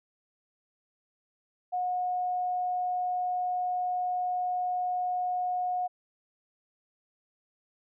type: tone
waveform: sine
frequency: 725 Hz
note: F#5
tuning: 35 cents flat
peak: -27 dBFS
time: 1.72-5.88 s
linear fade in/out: 20 ms
effects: none